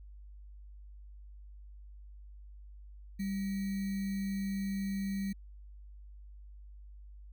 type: tone with sample-and-hold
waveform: sine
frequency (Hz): 196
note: G3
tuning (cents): 0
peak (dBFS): -32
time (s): 3.19-5.33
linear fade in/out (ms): 10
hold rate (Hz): 2100
effects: added 50 Hz sine -48 dBFS peak until 7.32 s